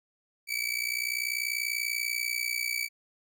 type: tone with amplitude modulation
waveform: sawtooth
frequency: 2295 Hz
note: D7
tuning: 40 cents flat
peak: -22 dBFS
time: 0.47-2.89 s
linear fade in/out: 50 ms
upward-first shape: sine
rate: 60.3 Hz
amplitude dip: 85%
effects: none